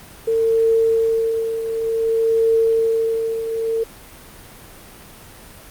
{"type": "tone with tremolo", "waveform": "sine", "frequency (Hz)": 452.1, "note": "A4", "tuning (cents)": 47, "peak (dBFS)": -12, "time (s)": [0.27, 3.84], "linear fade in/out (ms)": 10, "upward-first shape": "triangle", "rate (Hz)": 0.55, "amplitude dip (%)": 65, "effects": ["pink hiss -41 dBFS RMS until 5.7 s", "Opus 32 kbps"]}